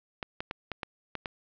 clicks, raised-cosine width 0.3 ms, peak -17 dBFS, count 7, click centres 0.228 / 0.405 / 0.511 / 0.717 / 0.832 / 1.153 / 1.258 s, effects low-pass 4000 Hz 12 dB/octave

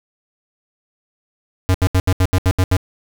square tone bursts, 92.7 Hz, F#2, 4 cents sharp, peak -12 dBFS, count 9, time 1.69-2.767 s, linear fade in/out 0 ms, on 53 ms, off 75 ms, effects none

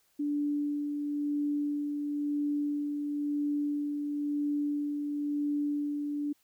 sine tone with tremolo, 291.6 Hz, D4, 12 cents flat, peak -27 dBFS, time 0.19-6.33 s, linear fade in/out 10 ms, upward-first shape sine, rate 0.98 Hz, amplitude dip 35%, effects white hiss -70 dBFS RMS until 6.43 s

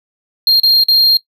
triangle tone with dropouts, 4211 Hz, C8, 10 cents sharp, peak -5 dBFS, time 0.47-1.17 s, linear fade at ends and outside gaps 2 ms, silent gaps 0.599-0.633 / 0.837-0.884 s, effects noise-tail reverb RT60 0.1 s tail -19 dB re dry

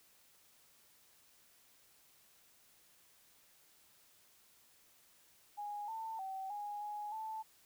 sine tone with pitch steps, 826 / 893 / 768 / 826 / 834 / 878 Hz, G#5 / A5 / G5 / G#5 / G#5 / A5, -10 / +25 / -36 / -10 / +7 / -4 cents, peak -40 dBFS, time 5.57-7.43 s, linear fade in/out 20 ms, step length 310 ms, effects white hiss -67 dBFS RMS until 7.65 s

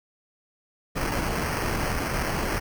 pink noise with sample-and-hold, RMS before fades -27 dBFS, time 0.95-2.6 s, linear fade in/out 20 ms, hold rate 3675 Hz, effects none

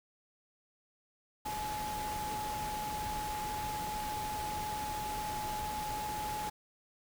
sine tone in noise, 847 Hz, G#5, 34 cents sharp, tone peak -36 dBFS, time 1.45-6.5 s, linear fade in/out 10 ms, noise pink, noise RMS -42 dBFS, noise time 1.45-6.5 s, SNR +3 dB, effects none

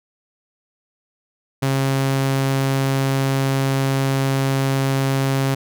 sawtooth tone, 135.4 Hz, C#3, 40 cents flat, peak -13 dBFS, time 1.62-5.55 s, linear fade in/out 10 ms, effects none

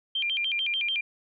sine tone with vibrato, 2746 Hz, F7, 30 cents flat, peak -25 dBFS, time 0.15-1.01 s, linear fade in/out 5 ms, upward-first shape square, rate 6.8 Hz, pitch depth 240 cents each way, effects none

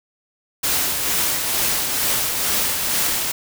white noise with tremolo, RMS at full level -19 dBFS, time 0.63-3.32 s, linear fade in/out 10 ms, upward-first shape triangle, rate 2.2 Hz, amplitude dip 40%, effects none

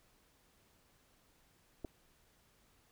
clicks, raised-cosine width 2 ms, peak -30 dBFS, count 2, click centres 1.846 / 1.849 s, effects pink hiss -70 dBFS RMS until 2.91 s

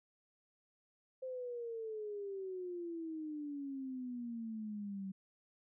sine exponential sweep, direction down, 523.3 to 190 Hz, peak -40 dBFS, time 1.22-5.12 s, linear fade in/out 10 ms, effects none

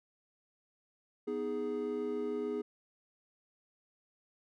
triangle chord, G# minor, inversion first, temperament equal with one note detuned, 246.9 / 313.7 / 415.3 Hz, B3 / D#4 / G#4, 0 / +14 / 0 cents, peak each -38 / -39 / -33 dBFS, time 1.27-2.62 s, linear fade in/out 10 ms, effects none

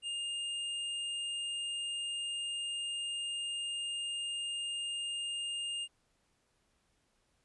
square tone, 2820 Hz, F7, 16 cents sharp, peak -36 dBFS, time 0.02-5.88 s, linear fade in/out 50 ms, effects pink hiss -75 dBFS RMS until 7.44 s + resampled to 24000 Hz

